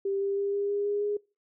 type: tone with pitch steps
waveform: sine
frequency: 393.6 / 396.8 / 400 / 403.3 / 406.5 / 409.8 / 413.2 Hz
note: G4 / G4 / G4 / G4 / G#4 / G#4 / G#4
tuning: +7 / +21 / +35 / +49 / -37 / -23 / -9 cents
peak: -26 dBFS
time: 0.05-1.17 s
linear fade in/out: 5 ms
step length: 160 ms
effects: noise-tail reverb RT60 0.3 s tail -24 dB re dry